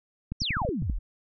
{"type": "clicks", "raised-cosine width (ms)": 5, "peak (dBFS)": -19, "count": 9, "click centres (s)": [0.32, 0.419, 0.507, 0.569, 0.618, 0.65, 0.69, 0.823, 0.898]}
{"type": "exponential sweep", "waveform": "sine", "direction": "down", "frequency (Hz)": [6080, 30.87], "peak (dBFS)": -27, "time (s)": [0.4, 0.99], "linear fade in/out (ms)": 10}
{"effects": []}